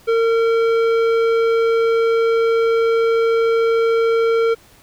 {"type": "tone with tanh clipping", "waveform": "sine", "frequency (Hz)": 456.7, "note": "A#4", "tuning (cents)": -36, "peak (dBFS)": -15, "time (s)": [0.07, 4.55], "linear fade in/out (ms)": 20, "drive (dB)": 13, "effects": ["pink hiss -49 dBFS RMS until 4.82 s"]}